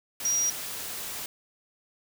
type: tone in noise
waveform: sine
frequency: 5740 Hz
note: F8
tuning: 47 cents sharp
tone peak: -23 dBFS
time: 0.25-0.5 s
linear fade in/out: 2 ms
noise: white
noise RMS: -36 dBFS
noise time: 0.2-1.26 s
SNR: +10 dB
effects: none